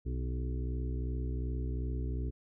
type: harmonic tone with a mistuned harmonic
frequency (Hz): 62.7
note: B1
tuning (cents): +27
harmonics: 1 / 2 / 4 / 5 / 6 / 7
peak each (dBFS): -33 / -39 / -45 / -47 / -49 / -50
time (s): 0.05-2.31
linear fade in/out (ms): 20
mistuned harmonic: 7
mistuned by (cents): -32
effects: none